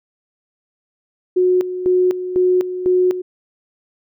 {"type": "tone with tremolo", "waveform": "sine", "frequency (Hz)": 365, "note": "F#4", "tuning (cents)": -24, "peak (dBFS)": -11, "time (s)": [1.36, 3.22], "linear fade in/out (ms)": 10, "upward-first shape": "square", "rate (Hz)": 2, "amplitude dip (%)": 70, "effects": []}